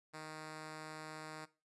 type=tone; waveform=5% pulse; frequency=155.8 Hz; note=D#3; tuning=3 cents sharp; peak=-35 dBFS; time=0.13-1.46 s; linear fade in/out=20 ms; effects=noise-tail reverb RT60 0.3 s tail -18 dB re dry + resampled to 24000 Hz